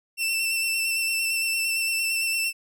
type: tone with vibrato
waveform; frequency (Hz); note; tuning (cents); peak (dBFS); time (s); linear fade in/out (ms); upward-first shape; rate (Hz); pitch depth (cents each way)
sawtooth; 2682; E7; +29; -20; 0.17-2.53; 50; square; 8.8; 18
effects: none